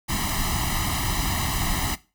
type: noise with comb filter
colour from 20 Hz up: pink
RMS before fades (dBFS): -25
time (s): 0.08-1.96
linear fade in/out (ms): 20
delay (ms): 1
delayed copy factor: +1
effects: noise-tail reverb RT60 0.3 s tail -18 dB re dry